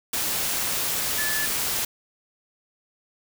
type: tone in noise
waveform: sine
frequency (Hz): 1733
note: A6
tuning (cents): -27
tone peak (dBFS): -27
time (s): 1.18-1.46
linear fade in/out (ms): 5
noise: white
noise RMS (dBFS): -26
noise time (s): 0.13-1.85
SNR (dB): -4
effects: none